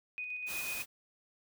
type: tone with tremolo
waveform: sine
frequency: 2489 Hz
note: D#7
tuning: in tune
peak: -36 dBFS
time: 0.18-0.82 s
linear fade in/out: 0 ms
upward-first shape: square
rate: 8.1 Hz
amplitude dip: 30%
type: noise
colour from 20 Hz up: white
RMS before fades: -41 dBFS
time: 0.46-0.86 s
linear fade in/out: 50 ms
effects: none